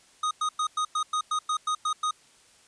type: tone bursts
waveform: square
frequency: 1244.5 Hz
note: D#6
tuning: in tune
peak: -25 dBFS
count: 11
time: 0.23-2.11 s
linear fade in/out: 5 ms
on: 80 ms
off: 100 ms
effects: white hiss -58 dBFS RMS until 2.67 s + resampled to 22050 Hz